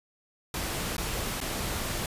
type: noise with dropouts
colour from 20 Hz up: pink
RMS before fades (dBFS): -32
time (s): 0.54-2.06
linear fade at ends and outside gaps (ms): 2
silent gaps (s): 0.967-0.98 / 1.404-1.412
effects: resampled to 32000 Hz